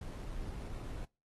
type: noise with sample-and-hold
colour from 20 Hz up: brown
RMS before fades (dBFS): -42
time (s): 0.01-1.05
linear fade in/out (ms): 5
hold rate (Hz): 4900
effects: noise-tail reverb RT60 0.3 s tail -25 dB re dry + AAC 32 kbps